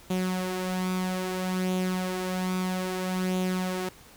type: tone with flanger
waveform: sawtooth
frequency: 184.5 Hz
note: F#3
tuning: 5 cents flat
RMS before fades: -29 dBFS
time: 0.1-3.89 s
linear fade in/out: 5 ms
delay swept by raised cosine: 0.29 to 4.59 ms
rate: 0.61 Hz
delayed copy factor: +0.5
effects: pink hiss -52 dBFS RMS until 4.16 s